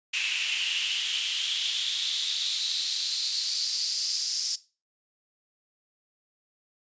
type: noise with high-pass filter sweep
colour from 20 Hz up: pink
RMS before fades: -29 dBFS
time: 0.13-4.56 s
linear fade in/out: 10 ms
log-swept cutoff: 2600 to 5200 Hz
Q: 5.9
effects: noise-tail reverb RT60 0.3 s tail -17 dB re dry + resampled to 16000 Hz